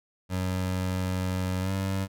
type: tone with pitch glide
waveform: 25% pulse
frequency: 92.5 to 96.26 Hz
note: F#2 to G2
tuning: 0 to -31 cents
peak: -23 dBFS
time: 0.29-2.08 s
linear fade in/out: 50 ms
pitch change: +69 cents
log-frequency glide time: 1.6-1.71 s
effects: none